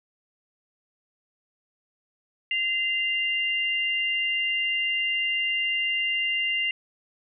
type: tone pair together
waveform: sine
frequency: 2066 / 2794 Hz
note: C7 / F7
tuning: -22 / 0 cents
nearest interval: perfect fourth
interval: 522 cents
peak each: -27 / -25 dBFS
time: 2.51-6.71 s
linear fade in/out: 2 ms
effects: none